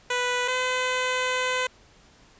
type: tone pair in turn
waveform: 10% pulse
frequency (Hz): 493.9 / 508.1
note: B4 / B4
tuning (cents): 0 / +49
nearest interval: unison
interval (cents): 49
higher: second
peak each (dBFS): -15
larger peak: neither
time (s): 0.1-0.48 / 0.48-1.67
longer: second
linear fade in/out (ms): 5
effects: pink hiss -55 dBFS RMS until 2.39 s + resampled to 16000 Hz